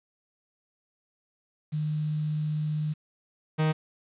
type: tone pair in turn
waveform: sine / 45% pulse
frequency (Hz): 152.6 / 155.99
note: D#3 / D#3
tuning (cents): -33 / +5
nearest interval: unison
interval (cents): 38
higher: second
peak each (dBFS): -26 / -22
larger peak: second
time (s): 1.72-2.94 / 3.58-3.73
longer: first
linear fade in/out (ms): 20
effects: resampled to 8000 Hz + 9-bit